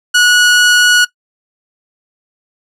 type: tone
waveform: sawtooth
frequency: 1462 Hz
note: F#6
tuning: 21 cents flat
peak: -3 dBFS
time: 0.14-1.05 s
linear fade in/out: 10 ms
effects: noise-tail reverb RT60 0.1 s tail -18 dB re dry + low-pass 10000 Hz 12 dB/octave